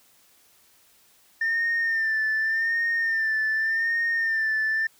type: tone with vibrato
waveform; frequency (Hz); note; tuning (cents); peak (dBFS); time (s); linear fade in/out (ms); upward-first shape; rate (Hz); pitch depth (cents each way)
sine; 1800; A6; +39; -20; 1.41-4.87; 5; sine; 0.86; 46
effects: tanh soft clip ceiling -19 dBFS + white hiss -59 dBFS RMS until 4.99 s